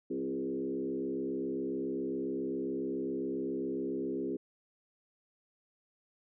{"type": "tone with frequency modulation", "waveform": "sine", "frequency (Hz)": 334.9, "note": "E4", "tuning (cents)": 27, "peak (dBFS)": -32, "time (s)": [0.1, 4.37], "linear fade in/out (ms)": 10, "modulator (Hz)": 67.3, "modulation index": 1.5, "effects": []}